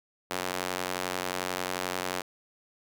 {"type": "tone with high-pass filter", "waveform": "square", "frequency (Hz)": 45.63, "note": "F#1", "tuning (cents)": -23, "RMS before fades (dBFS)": -33, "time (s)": [0.3, 2.22], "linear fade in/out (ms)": 10, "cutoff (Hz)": 490, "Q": 0.59, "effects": []}